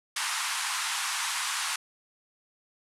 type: band-pass noise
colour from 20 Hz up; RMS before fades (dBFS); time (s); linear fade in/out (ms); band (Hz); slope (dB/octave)
pink; -31; 0.16-1.76; 5; 890 to 11000; 48
effects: none